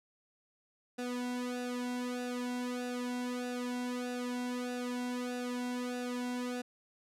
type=tone with flanger; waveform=sawtooth; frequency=246.9 Hz; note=B3; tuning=in tune; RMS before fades=-37 dBFS; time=0.98-6.62 s; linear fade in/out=10 ms; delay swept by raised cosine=0.93 to 1.7 ms; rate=1.6 Hz; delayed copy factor=-1; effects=low-pass 11000 Hz 12 dB/octave